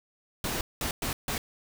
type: noise bursts at uneven times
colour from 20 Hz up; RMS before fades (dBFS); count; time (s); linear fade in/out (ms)
pink; -31; 4; 0.44-0.61 / 0.81-0.91 / 1.02-1.13 / 1.28-1.38; 2
effects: none